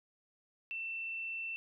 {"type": "tone", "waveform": "sine", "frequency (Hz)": 2681, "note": "E7", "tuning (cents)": 29, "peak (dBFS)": -37, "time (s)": [0.71, 1.56], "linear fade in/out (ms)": 0, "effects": []}